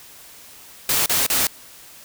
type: noise bursts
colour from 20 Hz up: white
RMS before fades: -19 dBFS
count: 3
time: 0.89-1.47 s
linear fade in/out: 2 ms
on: 170 ms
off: 35 ms
effects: white hiss -44 dBFS RMS until 2.04 s